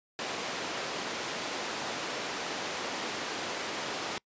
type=band-pass noise; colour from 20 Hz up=pink; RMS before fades=-36 dBFS; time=0.19-4.18 s; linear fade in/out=0 ms; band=320 to 6300 Hz; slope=12 dB/octave; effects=noise-tail reverb RT60 0.1 s tail -26 dB re dry + resampled to 16000 Hz